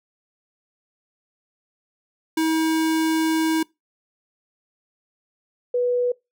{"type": "tone pair in turn", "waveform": ["square", "sine"], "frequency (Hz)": [320, 490.6], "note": ["D#4", "B4"], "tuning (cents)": [49, -12], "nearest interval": "perfect fifth", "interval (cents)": 739, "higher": "second", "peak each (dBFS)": [-19, -18], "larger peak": "second", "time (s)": [[2.37, 3.63], [5.74, 6.12]], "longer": "first", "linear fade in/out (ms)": 5, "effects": ["noise-tail reverb RT60 0.2 s tail -23 dB re dry"]}